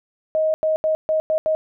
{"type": "tone bursts at uneven times", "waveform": "sine", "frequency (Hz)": 628, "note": "D#5", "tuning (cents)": 16, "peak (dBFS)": -16, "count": 6, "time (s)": [[0.35, 0.54], [0.63, 0.76], [0.84, 0.95], [1.09, 1.2], [1.3, 1.38], [1.46, 1.55]], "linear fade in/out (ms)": 0, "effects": []}